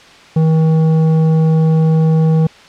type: tone with tanh clipping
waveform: sine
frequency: 159.7 Hz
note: D#3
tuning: 45 cents sharp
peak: -10 dBFS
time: 0.36-2.47 s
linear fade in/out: 5 ms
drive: 10 dB
effects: white hiss -40 dBFS RMS until 2.68 s + low-pass 4000 Hz 12 dB/octave